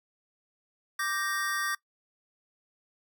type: chord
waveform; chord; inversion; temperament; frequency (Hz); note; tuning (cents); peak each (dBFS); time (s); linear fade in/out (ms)
square; G minor; second; equal; 1174.7 / 1568 / 1864.7; D6 / G6 / Bb6; 0 / 0 / 0; -34; 0.99-1.75; 5
effects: noise-tail reverb RT60 0.1 s tail -20 dB re dry